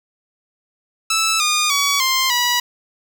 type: tone with pitch steps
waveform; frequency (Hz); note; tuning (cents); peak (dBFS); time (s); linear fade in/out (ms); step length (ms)
10% pulse; 1315 / 1219.9 / 1131.6 / 1049.8 / 973.8; E6 / D#6 / C#6 / C6 / B5; -5 / -35 / +35 / +5 / -25; -7; 1.1-2.6; 5; 300
effects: none